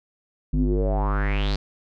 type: tone with low-pass filter sweep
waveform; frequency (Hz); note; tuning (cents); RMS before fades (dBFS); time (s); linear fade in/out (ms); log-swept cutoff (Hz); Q
square; 50.2; G1; +42; -22; 0.53-1.56; 5; 200 to 4700; 6
effects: none